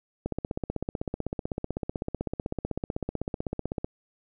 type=click train; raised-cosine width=2 ms; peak=-16 dBFS; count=58; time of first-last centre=0.26-3.845 s; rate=15.9 Hz; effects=none